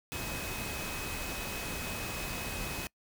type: tone in noise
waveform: sine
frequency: 2539 Hz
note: D#7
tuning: 34 cents sharp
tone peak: -43 dBFS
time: 0.12-2.87 s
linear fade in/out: 0 ms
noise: pink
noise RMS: -38 dBFS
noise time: 0.12-2.87 s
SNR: -8 dB
effects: noise-tail reverb RT60 0.1 s tail -24 dB re dry